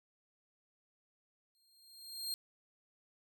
sawtooth tone with exponential growth, 4209 Hz, C8, 9 cents sharp, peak -32 dBFS, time 1.55-2.34 s, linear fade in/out 0 ms, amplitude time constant 170 ms, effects none

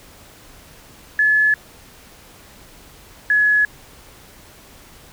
sine tone pair in turn, 1716 / 1694.3 Hz, A6 / G#6, -44 / +34 cents, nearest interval unison, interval 22 cents, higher first, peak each -12 dBFS, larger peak neither, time 1.19-1.54 / 3.3-3.65 s, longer neither, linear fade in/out 2 ms, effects pink hiss -45 dBFS RMS until 5.12 s

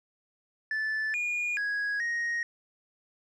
sine tone with pitch steps, 1749 / 2435 / 1659 / 1873 Hz, A6 / D#7 / G#6 / A#6, -11 / -38 / -2 / +8 cents, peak -25 dBFS, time 0.71-2.43 s, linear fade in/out 2 ms, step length 430 ms, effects tanh soft clip ceiling -27 dBFS

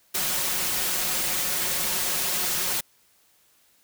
white noise with comb filter, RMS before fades -26 dBFS, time 0.14-2.81 s, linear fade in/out 10 ms, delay 5.5 ms, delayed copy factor +0.6, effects white hiss -62 dBFS RMS until 3.83 s

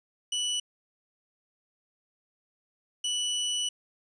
sawtooth tone pair in turn, 2960 / 2960 Hz, F#7 / F#7, 0 / 0 cents, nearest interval unison, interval 0 cents, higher neither, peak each -24 dBFS, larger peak neither, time 0.32-0.6 / 3.04-3.69 s, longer second, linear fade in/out 5 ms, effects resampled to 22050 Hz + 11-bit

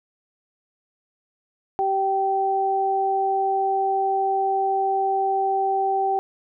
sine tone pair together, 387.9 / 775.8 Hz, G4 / G5, -18 / -18 cents, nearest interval octave, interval 1200 cents, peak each -25 / -20 dBFS, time 1.79-6.19 s, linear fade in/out 0 ms, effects none

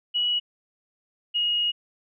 sine tone pair in turn, 2924 / 2879 Hz, F#7 / F#7, -21 / -48 cents, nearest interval unison, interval 27 cents, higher first, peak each -21 dBFS, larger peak neither, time 0.14-0.4 / 1.34-1.72 s, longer second, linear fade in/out 20 ms, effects none

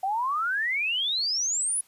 sine exponential sweep, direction up, 740 to 10548 Hz, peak -24 dBFS, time 0.03-1.81 s, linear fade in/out 5 ms, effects white hiss -60 dBFS RMS until 1.87 s + resampled to 32000 Hz

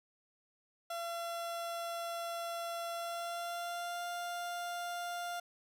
30% pulse tone with pitch glide, 680 to 699.5 Hz, F5 to F5, -46 to +3 cents, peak -35 dBFS, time 0.9-5.4 s, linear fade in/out 5 ms, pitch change +49 cents, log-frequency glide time 2.93-4.05 s, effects none

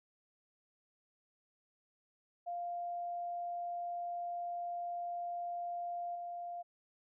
sine tone with level steps, 698 Hz, F5, 1 cent flat, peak -37 / -40 dBFS, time 2.46-6.63 s, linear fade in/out 20 ms, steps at 6.15 s, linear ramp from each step 5 ms, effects none

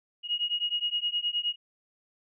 sine beating tone pair, 2878 / 2887.6 Hz, F#7 / F#7, -49 / -43 cents, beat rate 9.6 Hz, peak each -30 dBFS, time 0.23-1.56 s, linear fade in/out 50 ms, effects none

